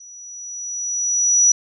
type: tone with level ramp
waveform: sine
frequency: 5870 Hz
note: F#8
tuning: 15 cents flat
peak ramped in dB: -39 to -9 dBFS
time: 0-1.52 s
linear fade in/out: 5 ms
effects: none